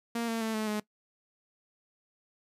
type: tone with pitch steps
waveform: sawtooth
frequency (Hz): 233.1 / 227.5 / 222.1 / 216.7 / 211.5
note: A#3 / A#3 / A3 / A3 / G#3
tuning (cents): 0 / -42 / +16 / -26 / +32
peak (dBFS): -26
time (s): 0.15-0.8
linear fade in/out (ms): 5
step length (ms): 130
effects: noise-tail reverb RT60 0.1 s tail -20 dB re dry + resampled to 32000 Hz